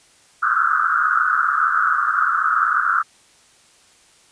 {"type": "band-pass noise", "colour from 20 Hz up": "pink", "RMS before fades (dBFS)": -18, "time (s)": [0.42, 3.03], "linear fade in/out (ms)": 20, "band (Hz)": [1200, 1500], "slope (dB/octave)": 96, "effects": ["white hiss -53 dBFS RMS until 4.31 s", "resampled to 22050 Hz"]}